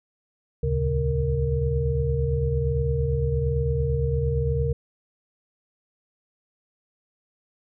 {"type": "tone cluster", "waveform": "sine", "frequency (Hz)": [65.8, 74.6, 116.2, 137.3, 464.7], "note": ["C2", "D2", "A#2", "C#3", "A#4"], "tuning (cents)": [10, 28, -5, -16, -5], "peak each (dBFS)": [-34, -25, -34, -25, -27], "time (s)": [0.63, 4.73], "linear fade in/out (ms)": 5, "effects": []}